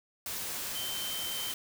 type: tone in noise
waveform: sine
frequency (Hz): 3100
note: G7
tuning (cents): -20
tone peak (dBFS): -37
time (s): 0.75-1.52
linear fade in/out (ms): 2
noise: white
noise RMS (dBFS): -37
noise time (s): 0.26-1.54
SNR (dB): -3
effects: none